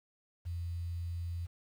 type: tone with quantisation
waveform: sine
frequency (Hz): 85.7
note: F2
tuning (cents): -32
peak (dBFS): -35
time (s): 0.45-1.47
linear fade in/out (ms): 20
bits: 10
effects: none